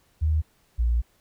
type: tone pair in turn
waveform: sine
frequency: 77.78 / 58.59 Hz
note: D#2 / A#1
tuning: 0 / +9 cents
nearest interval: perfect fourth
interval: 491 cents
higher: first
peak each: -19 dBFS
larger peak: neither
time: 0.21-0.42 / 0.78-1.02 s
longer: second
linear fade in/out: 20 ms
effects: pink hiss -64 dBFS RMS until 1.2 s